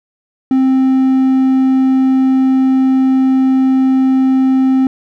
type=tone; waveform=triangle; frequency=262.9 Hz; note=C4; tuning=8 cents sharp; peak=-6 dBFS; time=0.51-4.87 s; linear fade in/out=2 ms; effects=none